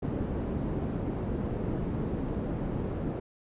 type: low-pass noise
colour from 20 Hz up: white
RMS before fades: -32 dBFS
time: 0.02-3.2 s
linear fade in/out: 10 ms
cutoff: 290 Hz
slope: 12 dB/octave
effects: resampled to 8000 Hz